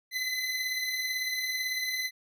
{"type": "beating tone pair", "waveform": "25% pulse", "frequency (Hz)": [2010, 2028], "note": ["B6", "B6"], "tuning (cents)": [30, 45], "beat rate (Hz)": 18, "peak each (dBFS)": [-34, -27], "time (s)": [0.11, 2.11], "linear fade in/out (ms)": 50, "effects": []}